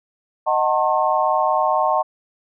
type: chord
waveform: sine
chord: D# diminished seventh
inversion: none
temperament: just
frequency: 622.3 / 746.7 / 896 / 1075.3 Hz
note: D#5 / F#5 / A5 / C6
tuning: 0 / +16 / +31 / +47 cents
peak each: -21 dBFS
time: 0.46-2.03 s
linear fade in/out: 20 ms
effects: none